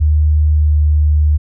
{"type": "tone with pitch glide", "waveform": "sine", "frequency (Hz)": [76, 75.26], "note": ["D#2", "D2"], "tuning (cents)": [-40, 43], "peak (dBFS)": -8, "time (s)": [0, 1.38], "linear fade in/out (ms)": 20, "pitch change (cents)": -17, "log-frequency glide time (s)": [0.55, 0.74], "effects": []}